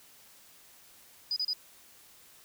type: tone bursts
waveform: sine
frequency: 4957 Hz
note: D#8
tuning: 7 cents flat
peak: -28 dBFS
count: 3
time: 1.31-1.533 s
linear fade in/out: 2 ms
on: 53 ms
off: 32 ms
effects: white hiss -57 dBFS RMS until 2.44 s